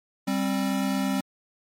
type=tone pair together; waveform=square; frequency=196 / 265 Hz; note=G3 / C4; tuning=0 / +22 cents; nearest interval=perfect fourth; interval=522 cents; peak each=-27 dBFS; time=0.27-1.21 s; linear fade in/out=10 ms; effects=MP3 64 kbps